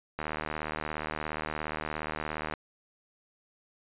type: click train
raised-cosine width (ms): 0.5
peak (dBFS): -18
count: 182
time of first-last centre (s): 0.19-2.538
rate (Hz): 77.1
effects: resampled to 8000 Hz